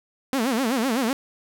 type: tone with vibrato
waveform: sawtooth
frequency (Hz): 245.5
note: B3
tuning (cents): -10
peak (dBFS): -17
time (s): 0.33-1.13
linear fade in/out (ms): 0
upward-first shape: sine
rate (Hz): 7.9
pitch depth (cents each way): 210
effects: none